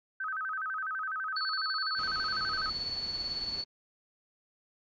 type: tone with vibrato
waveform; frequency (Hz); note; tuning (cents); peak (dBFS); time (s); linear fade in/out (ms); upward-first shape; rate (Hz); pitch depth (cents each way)
sine; 1400; F6; +4; -32; 0.2-2.7; 5; square; 12; 170
type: tone with tremolo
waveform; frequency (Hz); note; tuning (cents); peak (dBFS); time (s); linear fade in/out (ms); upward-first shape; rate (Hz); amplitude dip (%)
sine; 4435; C#8; 0; -30; 1.36-3.64; 5; triangle; 18; 60
type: low-pass noise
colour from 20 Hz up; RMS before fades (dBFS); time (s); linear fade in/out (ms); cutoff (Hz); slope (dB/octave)
pink; -47; 1.95-3.65; 50; 6300; 48
effects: none